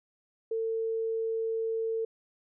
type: tone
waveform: sine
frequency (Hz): 450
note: A4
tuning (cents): +39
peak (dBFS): -28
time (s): 0.51-2.05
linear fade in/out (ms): 5
effects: none